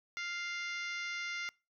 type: harmonic tone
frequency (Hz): 698.5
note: F5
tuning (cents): 0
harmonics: 2 / 3 / 4 / 5 / 6 / 7 / 8 / 9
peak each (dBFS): -43 / -39 / -48 / -50 / -52 / -52 / -52 / -55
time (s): 0.17-1.49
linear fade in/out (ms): 0
effects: noise-tail reverb RT60 0.3 s tail -25 dB re dry